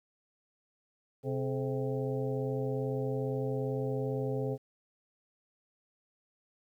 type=harmonic tone with a mistuned harmonic; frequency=130.6 Hz; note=C3; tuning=3 cents flat; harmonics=1 / 2 / 3 / 4 / 5 / 6; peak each=-34 / -39 / -35 / -38 / -48 / -47 dBFS; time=1.23-4.58 s; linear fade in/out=50 ms; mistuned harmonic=3; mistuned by=+140 cents; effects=11-bit